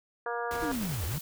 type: harmonic tone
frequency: 236.8 Hz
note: A#3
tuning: 27 cents sharp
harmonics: 2 / 3 / 4 / 5 / 6 / 7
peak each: -35 / -37 / -38 / -39 / -40 / -40 dBFS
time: 0.26-0.72 s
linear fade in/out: 2 ms
type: noise with tremolo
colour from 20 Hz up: pink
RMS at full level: -39 dBFS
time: 0.51-1.18 s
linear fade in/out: 0 ms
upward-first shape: sine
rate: 10 Hz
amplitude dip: 30%
type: linear two-way sweep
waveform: sine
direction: down then up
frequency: 329.6 to 68.1 to 166.7 Hz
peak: -31 dBFS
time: 0.62-1.19 s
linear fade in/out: 10 ms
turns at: 1.05 s
type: noise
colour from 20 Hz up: blue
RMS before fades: -42 dBFS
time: 0.72-1.21 s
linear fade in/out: 2 ms
effects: none